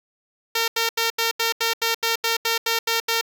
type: tone bursts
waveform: 5% pulse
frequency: 457.1 Hz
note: A#4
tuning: 34 cents flat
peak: -8 dBFS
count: 13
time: 0.55-3.212 s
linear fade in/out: 5 ms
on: 130 ms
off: 81 ms
effects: none